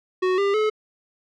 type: tone with pitch steps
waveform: square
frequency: 370 / 398.9 / 430 Hz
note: F#4 / G4 / A4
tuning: 0 / +30 / -40 cents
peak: -19 dBFS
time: 0.22-0.7 s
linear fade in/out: 10 ms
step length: 160 ms
effects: low-pass 3000 Hz 12 dB/octave